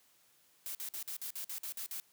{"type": "noise bursts", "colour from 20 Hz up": "blue", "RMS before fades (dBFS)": -41, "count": 10, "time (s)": [0.66, 2], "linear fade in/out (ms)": 0, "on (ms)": 89, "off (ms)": 50, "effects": ["white hiss -68 dBFS RMS until 2.12 s", "high-pass 80 Hz 12 dB/octave"]}